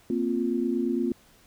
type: chord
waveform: sine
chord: Bb suspended second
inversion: none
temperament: equal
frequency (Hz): 233.1 / 261.6 / 349.2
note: Bb3 / C4 / F4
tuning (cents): 0 / 0 / 0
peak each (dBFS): -28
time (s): 0.1-1.12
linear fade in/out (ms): 2
effects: pink hiss -58 dBFS RMS until 1.46 s